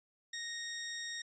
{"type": "tone", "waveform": "15% pulse", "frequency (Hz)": 1864.7, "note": "A#6", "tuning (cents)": 0, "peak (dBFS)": -33, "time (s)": [0.33, 1.22], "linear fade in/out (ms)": 5, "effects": ["resampled to 16000 Hz"]}